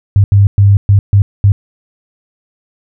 sine tone bursts at uneven times, 100 Hz, G2, 35 cents sharp, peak -3 dBFS, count 6, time 0.16-0.24 / 0.32-0.47 / 0.58-0.77 / 0.89-0.99 / 1.13-1.22 / 1.44-1.52 s, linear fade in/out 0 ms, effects none

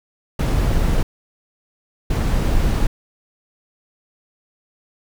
brown noise bursts at uneven times, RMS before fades -17 dBFS, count 2, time 0.39-1.03 / 2.1-2.87 s, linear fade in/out 5 ms, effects none

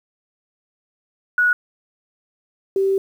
sine tone pair in turn, 1462 / 388.2 Hz, F#6 / G4, -21 / -17 cents, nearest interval octave + major seventh, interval 2296 cents, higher first, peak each -13 / -15 dBFS, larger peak first, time 1.38-1.53 / 2.76-2.98 s, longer second, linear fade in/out 2 ms, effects 8-bit

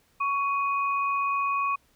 sine tone pair together, 1116.2 / 2500 Hz, C#6 / D#7, +12 / +8 cents, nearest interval octave + major second, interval 1396 cents, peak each -24 / -32 dBFS, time 0.2-1.76 s, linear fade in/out 10 ms, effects pink hiss -65 dBFS RMS until 1.95 s

